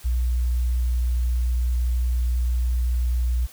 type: tone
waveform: sine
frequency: 60.8 Hz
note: B1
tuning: 26 cents flat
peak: -19 dBFS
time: 0.04-3.47 s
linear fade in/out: 20 ms
effects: white hiss -47 dBFS RMS until 3.52 s